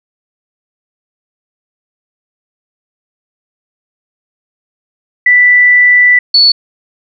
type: tone pair in turn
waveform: sine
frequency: 1975.5 / 4435 Hz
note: B6 / C#8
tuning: 0 / 0 cents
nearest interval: octave + major second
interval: 1400 cents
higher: second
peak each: -3 dBFS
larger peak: neither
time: 5.26-6.19 / 6.34-6.52 s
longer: first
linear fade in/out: 5 ms
effects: none